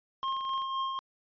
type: tone with tremolo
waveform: square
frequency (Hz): 1067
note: C6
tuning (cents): +34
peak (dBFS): -29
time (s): 0.23-0.99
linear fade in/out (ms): 0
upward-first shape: triangle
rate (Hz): 3.9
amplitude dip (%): 45
type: click train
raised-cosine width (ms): 0.3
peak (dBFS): -35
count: 10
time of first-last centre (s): 0.24-0.62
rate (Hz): 23.7
effects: resampled to 11025 Hz